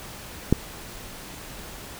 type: click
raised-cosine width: 3 ms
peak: -3 dBFS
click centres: 0.526 s
effects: pink hiss -40 dBFS RMS until 1.99 s